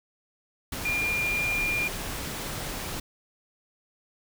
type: tone in noise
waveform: sine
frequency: 2404 Hz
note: D7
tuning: 40 cents sharp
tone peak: -25 dBFS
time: 0.85-1.88 s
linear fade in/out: 5 ms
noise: pink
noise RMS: -34 dBFS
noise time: 0.72-3 s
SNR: +6 dB
effects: none